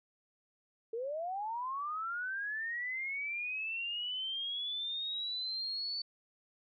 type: linear sweep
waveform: sine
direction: up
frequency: 438.3 to 4516 Hz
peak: -35 dBFS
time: 0.93-6.02 s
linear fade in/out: 5 ms
effects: none